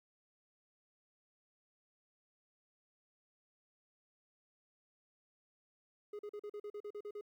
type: tone bursts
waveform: triangle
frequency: 415.3 Hz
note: G#4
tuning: in tune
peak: -40 dBFS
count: 11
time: 6.13-7.211 s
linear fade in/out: 5 ms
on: 61 ms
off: 41 ms
effects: 13-bit